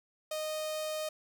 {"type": "tone with notch filter", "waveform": "sawtooth", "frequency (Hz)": 619, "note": "D#5", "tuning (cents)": -9, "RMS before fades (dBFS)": -36, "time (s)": [0.31, 1.09], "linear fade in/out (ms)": 5, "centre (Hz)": 1600, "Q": 1.2, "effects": []}